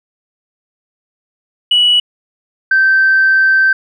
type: tone pair in turn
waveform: sine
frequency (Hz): 2939 / 1554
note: F#7 / G6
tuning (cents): -12 / -16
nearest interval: major seventh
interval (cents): 1104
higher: first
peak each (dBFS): -6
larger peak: neither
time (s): 1.71-2 / 2.71-3.73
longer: second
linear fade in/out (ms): 5
effects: tanh soft clip ceiling -3 dBFS